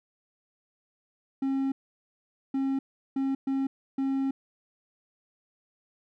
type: tone bursts at uneven times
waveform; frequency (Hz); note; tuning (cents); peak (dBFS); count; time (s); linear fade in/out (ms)
triangle; 270; C#4; -45; -23; 5; 1.42-1.72 / 2.54-2.79 / 3.16-3.35 / 3.47-3.67 / 3.98-4.31; 5
effects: none